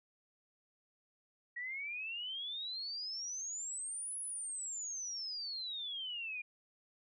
sine exponential two-way sweep, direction up then down, 1900 to 10500 to 2401 Hz, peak -39 dBFS, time 1.56-6.42 s, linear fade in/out 10 ms, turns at 4.19 s, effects none

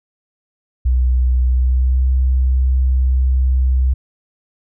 sine tone with pitch glide, 62.6 to 64.4 Hz, B1 to C2, +24 to -27 cents, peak -11 dBFS, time 0.85-3.94 s, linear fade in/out 10 ms, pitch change +49 cents, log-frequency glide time 1.46-2.09 s, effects none

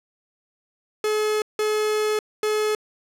45% pulse tone bursts at uneven times, 427 Hz, G#4, 48 cents sharp, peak -20 dBFS, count 3, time 1.04-1.42 / 1.59-2.19 / 2.43-2.75 s, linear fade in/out 2 ms, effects low-pass 12000 Hz 12 dB/octave

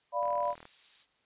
sine chord, B diminished, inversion first, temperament equal, 587.3 / 698.5 / 987.8 Hz, D5 / F5 / B5, 0 / 0 / 0 cents, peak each -32 / -34 / -31 dBFS, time 0.12-0.55 s, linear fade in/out 50 ms
click train, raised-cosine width 0.5 ms, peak -34 dBFS, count 18, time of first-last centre 0.23-0.654 s, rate 40.1 Hz
violet noise, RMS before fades -44 dBFS, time 0.4-1.07 s, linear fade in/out 50 ms
effects white hiss -71 dBFS RMS until 1.25 s + resampled to 8000 Hz

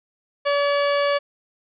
harmonic tone with a mistuned harmonic, 571 Hz, D5, 49 cents flat, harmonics 1 / 2 / 3 / 4 / 5 / 6 / 8, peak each -19 / -25 / -29 / -31 / -33 / -35 / -37 dBFS, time 0.45-1.19 s, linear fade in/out 20 ms, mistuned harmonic 8, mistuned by -16 cents, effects none

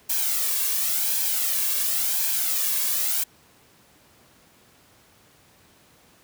blue noise with flanger, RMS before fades -24 dBFS, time 0.09-3.24 s, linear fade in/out 10 ms, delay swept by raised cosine 1.2 to 1.83 ms, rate 0.93 Hz, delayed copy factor +0.55, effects pink hiss -56 dBFS RMS until 6.23 s + high-pass 80 Hz 12 dB/octave

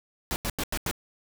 pink noise bursts, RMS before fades -29 dBFS, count 5, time 0.31-0.912 s, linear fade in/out 0 ms, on 50 ms, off 88 ms, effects none

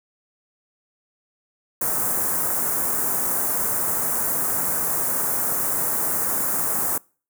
white band-stop noise, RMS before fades -23 dBFS, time 1.81-6.98 s, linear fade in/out 5 ms, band 1500 to 7900 Hz, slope 24 dB/octave, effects noise-tail reverb RT60 0.4 s tail -26 dB re dry + high-pass 100 Hz 12 dB/octave

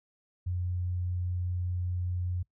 sine tone, 89.5 Hz, F2, 43 cents sharp, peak -29 dBFS, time 0.46-2.43 s, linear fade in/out 10 ms, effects noise-tail reverb RT60 0.1 s tail -21 dB re dry

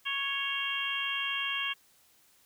harmonic tone with a mistuned harmonic, 554.4 Hz, C#5, in tune, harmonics 2 / 3 / 4 / 5 / 6, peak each -39 / -38 / -38 / -34 / -35 dBFS, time 0.05-1.74 s, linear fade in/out 20 ms, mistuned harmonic 6, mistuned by -54 cents, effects white hiss -64 dBFS RMS until 2.45 s

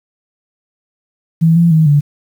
sine tone with pitch steps, 163.6 / 169.7 / 158.6 / 145.3 Hz, E3 / F3 / D#3 / D3, -13 / -49 / +33 / -18 cents, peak -6 dBFS, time 1.41-2.01 s, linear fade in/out 20 ms, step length 150 ms, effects 7-bit

